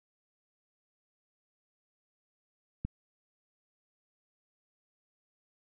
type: click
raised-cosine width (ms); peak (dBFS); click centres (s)
5; -21; 2.85
effects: none